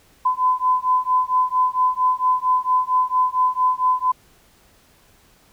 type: beating tone pair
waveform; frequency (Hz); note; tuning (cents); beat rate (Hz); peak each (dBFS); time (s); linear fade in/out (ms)
sine; 1011 / 1015.4; B5 / B5; +40 / +48; 4.4; -19; 0.25-4.12; 10
effects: pink hiss -55 dBFS RMS until 5.52 s